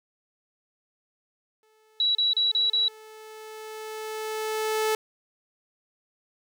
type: tone with exponential growth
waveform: sawtooth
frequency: 435.1 Hz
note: A4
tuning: 19 cents flat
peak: -18 dBFS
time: 1.63-4.95 s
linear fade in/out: 1 ms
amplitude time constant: 720 ms
type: tone bursts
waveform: sine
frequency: 3908 Hz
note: B7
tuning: 19 cents flat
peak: -20 dBFS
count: 5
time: 2-2.882 s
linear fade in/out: 2 ms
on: 150 ms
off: 33 ms
effects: none